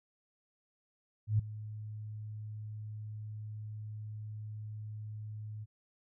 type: tone with ADSR envelope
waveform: sine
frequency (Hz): 107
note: A2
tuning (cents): -48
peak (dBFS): -23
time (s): 1.27-5.66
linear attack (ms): 120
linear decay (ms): 8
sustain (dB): -17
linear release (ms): 32
effects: none